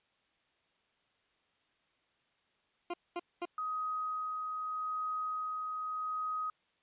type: tone bursts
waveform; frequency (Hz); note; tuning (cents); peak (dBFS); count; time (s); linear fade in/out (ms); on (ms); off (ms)
20% pulse; 349.2; F4; 0; -30; 3; 2.9-3.454; 5; 38; 220
type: tone with tremolo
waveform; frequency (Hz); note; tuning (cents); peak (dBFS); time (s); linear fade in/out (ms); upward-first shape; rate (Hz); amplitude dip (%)
sine; 1257; D#6; +17; -33; 3.58-6.5; 2; sine; 0.82; 25
effects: white hiss -74 dBFS RMS until 6.82 s + resampled to 8000 Hz